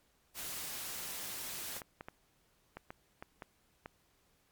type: noise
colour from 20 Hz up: white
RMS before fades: -42 dBFS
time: 0.34-1.82 s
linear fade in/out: 50 ms
type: clicks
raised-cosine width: 0.5 ms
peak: -29 dBFS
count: 9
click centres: 1.766 / 1.818 / 2.009 / 2.085 / 2.77 / 2.905 / 3.225 / 3.422 / 3.859 s
effects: pink hiss -72 dBFS RMS until 4.51 s + MP3 96 kbps